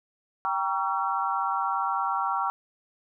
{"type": "chord", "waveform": "sine", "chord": "G diminished seventh", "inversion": "none", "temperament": "just", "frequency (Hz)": [784, 940.8, 1128.9, 1354.7], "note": ["G5", "Bb5", "Db6", "Fb6"], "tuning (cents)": [0, 16, 31, 47], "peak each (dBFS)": -30, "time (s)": [0.45, 2.5], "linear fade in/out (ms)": 0, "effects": []}